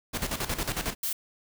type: noise with tremolo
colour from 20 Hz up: pink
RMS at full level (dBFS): -29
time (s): 0.13-0.95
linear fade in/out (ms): 20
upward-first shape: square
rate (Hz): 11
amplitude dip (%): 70
type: noise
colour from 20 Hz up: blue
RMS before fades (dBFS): -30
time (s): 1.03-1.13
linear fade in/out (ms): 5
effects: none